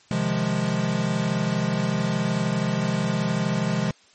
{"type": "chord", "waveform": "square", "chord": "F minor seventh", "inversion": "second", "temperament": "equal", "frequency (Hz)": [130.81, 155.56, 174.61, 207.7], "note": ["C3", "Eb3", "F3", "Ab3"], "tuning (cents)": [0, 0, 0, 0], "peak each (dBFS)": [-29, -30, -27, -27], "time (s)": [0.11, 3.91], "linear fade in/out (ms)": 2, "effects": ["white hiss -56 dBFS RMS until 4.14 s", "MP3 32 kbps"]}